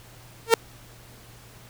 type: tone with exponential growth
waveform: sawtooth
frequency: 457 Hz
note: A#4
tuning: 34 cents flat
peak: -5 dBFS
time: 0.46-0.54 s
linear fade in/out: 1 ms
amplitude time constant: 16 ms
effects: added 118 Hz sine -50 dBFS peak until 1.69 s + pink hiss -50 dBFS RMS until 1.69 s